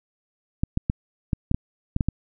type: clicks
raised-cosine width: 5 ms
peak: -9 dBFS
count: 9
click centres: 0.635 / 0.774 / 0.899 / 1.332 / 1.514 / 1.545 / 1.964 / 2.008 / 2.086 s
effects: none